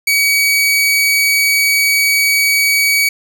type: tone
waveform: sawtooth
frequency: 2265 Hz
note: C#7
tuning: 37 cents sharp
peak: -7 dBFS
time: 0.07-3.09 s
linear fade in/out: 5 ms
effects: none